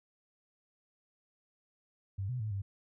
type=tone with pitch steps; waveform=sine; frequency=97.6 / 125.8 / 107.9 / 98.6 Hz; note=G2 / B2 / A2 / G2; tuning=-7 / +32 / -33 / +11 cents; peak=-33 dBFS; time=2.18-2.62 s; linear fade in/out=10 ms; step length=110 ms; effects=none